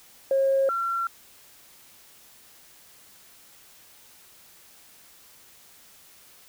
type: tone pair in turn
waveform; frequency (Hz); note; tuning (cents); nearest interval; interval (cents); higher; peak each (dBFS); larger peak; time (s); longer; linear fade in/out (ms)
sine; 541 / 1363.2; C#5 / F6; -42 / -42; octave + major third; 1600; second; -18 / -24; first; 0.31-0.69 / 0.69-1.07; neither; 2
effects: tanh soft clip ceiling -14 dBFS + white hiss -53 dBFS RMS until 6.48 s